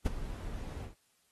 brown noise with ADSR envelope, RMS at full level -25 dBFS, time 0.05-0.95 s, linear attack 12 ms, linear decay 22 ms, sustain -15 dB, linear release 130 ms, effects white hiss -72 dBFS RMS until 1.31 s + AAC 32 kbps

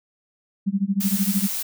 sine tone with tremolo, 197 Hz, G3, 9 cents sharp, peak -16 dBFS, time 0.66-1.48 s, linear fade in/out 20 ms, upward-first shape sine, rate 13 Hz, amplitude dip 95%
blue noise, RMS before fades -27 dBFS, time 1-1.63 s, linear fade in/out 10 ms
effects none

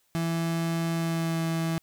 35% pulse tone with pitch glide, 166 to 164 Hz, E3 to E3, +12 to -9 cents, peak -24 dBFS, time 0.15-1.78 s, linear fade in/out 0 ms, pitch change -21 cents, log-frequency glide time 0.93-1.43 s, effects white hiss -69 dBFS RMS until 1.82 s

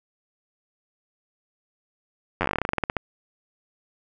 slowing click train, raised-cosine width 0.5 ms, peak -8 dBFS, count 19, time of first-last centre 2.41-2.967 s, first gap 10 ms, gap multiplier 1.12, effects none

